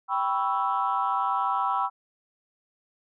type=chord; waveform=sine; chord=C# half-diminished seventh; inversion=second; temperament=equal; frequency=784 / 987.8 / 1108.7 / 1318.5 Hz; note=G5 / B5 / C#6 / E6; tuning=0 / 0 / 0 / 0 cents; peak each=-28 / -27 / -30 / -28 dBFS; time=0.08-1.9 s; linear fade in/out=50 ms; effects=tanh soft clip ceiling -15 dBFS